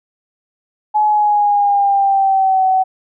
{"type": "tone with pitch glide", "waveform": "sine", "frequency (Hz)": [848, 755.5], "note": ["G#5", "F#5"], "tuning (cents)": [36, 36], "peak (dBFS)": -10, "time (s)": [0.94, 2.84], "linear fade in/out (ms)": 20, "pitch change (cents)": -200, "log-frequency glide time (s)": [1.06, 2.65], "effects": []}